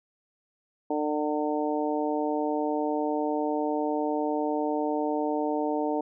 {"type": "harmonic tone", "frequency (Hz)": 150, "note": "D3", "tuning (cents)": 37, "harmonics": [2, 3, 4, 5, 6], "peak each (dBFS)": [-29, -31, -32, -33, -34], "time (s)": [0.9, 6.01], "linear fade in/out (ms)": 5, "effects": []}